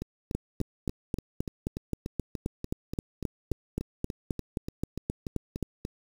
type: two click trains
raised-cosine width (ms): 3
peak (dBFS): -16 / -21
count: 21 / 21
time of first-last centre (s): 0.35-5.627 / 0.02-5.851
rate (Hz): 3.79 / 3.43
effects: 7-bit